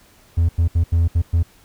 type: tone bursts at uneven times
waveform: triangle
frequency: 84 Hz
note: E2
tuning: 33 cents sharp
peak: -10 dBFS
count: 6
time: 0.37-0.49 / 0.58-0.68 / 0.75-0.84 / 0.92-1.08 / 1.15-1.22 / 1.33-1.43 s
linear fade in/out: 10 ms
effects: tanh soft clip ceiling -7 dBFS + pink hiss -52 dBFS RMS until 1.64 s